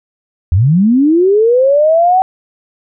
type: linear sweep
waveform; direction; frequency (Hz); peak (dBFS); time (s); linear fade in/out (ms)
sine; up; 77.78 to 764; -6; 0.52-2.22; 0
effects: none